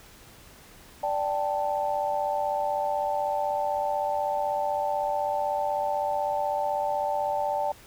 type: chord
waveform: sine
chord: D suspended fourth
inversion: none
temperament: equal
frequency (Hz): 587.3 / 784 / 880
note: D5 / G5 / A5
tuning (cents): 0 / 0 / 0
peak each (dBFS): -29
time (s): 1.03-7.72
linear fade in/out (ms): 5
effects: pink hiss -51 dBFS RMS until 7.86 s